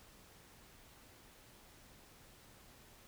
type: silence
effects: pink hiss -61 dBFS RMS until 3.07 s